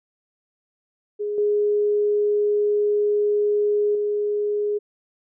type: tone with level steps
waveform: sine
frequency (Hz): 415.3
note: G#4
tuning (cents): 0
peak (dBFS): -23 / -17 / -20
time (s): 1.19-4.79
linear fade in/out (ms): 20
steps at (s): 1.38 / 3.95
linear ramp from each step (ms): 2
effects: none